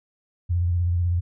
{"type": "tone with vibrato", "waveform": "sine", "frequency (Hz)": 87.31, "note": "F2", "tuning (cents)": 0, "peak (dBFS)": -19, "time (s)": [0.49, 1.21], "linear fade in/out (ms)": 20, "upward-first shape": "square", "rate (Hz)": 16, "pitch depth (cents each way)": 38, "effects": []}